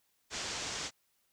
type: low-pass noise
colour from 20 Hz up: white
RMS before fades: -39 dBFS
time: 0.3-0.91 s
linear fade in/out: 50 ms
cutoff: 7400 Hz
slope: 48 dB/octave
effects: white hiss -75 dBFS RMS until 1.32 s